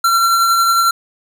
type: tone with tremolo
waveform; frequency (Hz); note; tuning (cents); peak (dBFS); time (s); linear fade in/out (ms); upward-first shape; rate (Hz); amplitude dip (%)
square; 1362; F6; -44; -10; 0.04-0.91; 5; triangle; 11; 30
effects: none